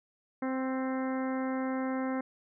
harmonic tone with a mistuned harmonic, 261.5 Hz, C4, 1 cent flat, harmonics 1 / 2 / 3 / 4 / 5 / 6 / 7 / 8, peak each -31 / -37 / -41 / -43 / -45 / -47 / -48 / -49 dBFS, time 0.42-2.21 s, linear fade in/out 5 ms, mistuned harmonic 5, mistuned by +19 cents, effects none

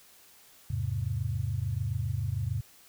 sine chord, E augmented, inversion none, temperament equal, 82.41 / 103.83 / 130.81 Hz, E2 / G#2 / B#2, 0 / 0 / 0 cents, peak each -35 / -31 / -33 dBFS, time 0.7-2.61 s, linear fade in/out 5 ms, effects white hiss -57 dBFS RMS until 2.88 s

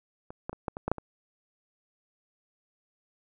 clicks, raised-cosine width 1 ms, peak -27 / -19 / -26 / -16 / -22 / -15 / -10 / -24 dBFS, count 8, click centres 0.305 / 0.495 / 0.53 / 0.682 / 0.769 / 0.88 / 0.916 / 0.983 s, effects none

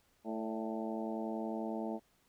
harmonic tone with a mistuned harmonic, 110.7 Hz, A2, 11 cents sharp, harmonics 2 / 3 / 4 / 5 / 6 / 7 / 8, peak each -39 / -42 / -45 / -46 / -44 / -48 / -48 dBFS, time 0.24-2 s, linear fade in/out 50 ms, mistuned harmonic 5, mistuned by +59 cents, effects pink hiss -72 dBFS RMS until 2.28 s

